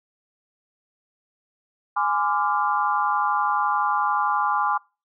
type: chord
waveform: sine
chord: D half-diminished seventh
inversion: second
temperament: equal with one note detuned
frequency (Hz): 830.6 / 1023.2 / 1174.7 / 1396.9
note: Ab5 / C6 / D6 / F6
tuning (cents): 0 / -39 / 0 / 0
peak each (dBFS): -24 / -25 / -24 / -29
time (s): 1.96-4.78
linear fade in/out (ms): 10
effects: noise-tail reverb RT60 0.3 s tail -25 dB re dry